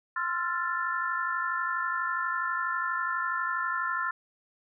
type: chord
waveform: sine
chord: F major seventh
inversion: second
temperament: equal with one note detuned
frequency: 1046.5 / 1344.7 / 1396.9 / 1760 Hz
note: C6 / E6 / F6 / A6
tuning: 0 / +34 / 0 / 0 cents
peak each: -33 dBFS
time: 0.16-4.11 s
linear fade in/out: 5 ms
effects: none